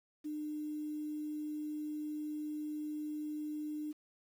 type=tone with quantisation; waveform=sine; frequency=302.1 Hz; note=D4; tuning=49 cents sharp; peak=-37 dBFS; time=0.24-3.93 s; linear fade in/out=20 ms; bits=10; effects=none